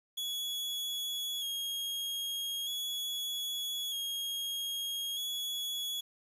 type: tone with vibrato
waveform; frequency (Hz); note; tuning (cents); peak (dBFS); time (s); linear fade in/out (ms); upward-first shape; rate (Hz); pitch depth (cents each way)
40% pulse; 3322; G#7; 0; -33; 0.17-6.01; 10; square; 0.4; 28
effects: 10-bit